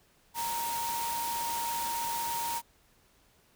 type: tone in noise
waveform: sine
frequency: 932.3 Hz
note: A#5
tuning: in tune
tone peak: -32 dBFS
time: 0.34-2.62 s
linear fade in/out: 50 ms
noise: white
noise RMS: -37 dBFS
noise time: 0.34-2.62 s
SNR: +2 dB
effects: pink hiss -65 dBFS RMS until 3.55 s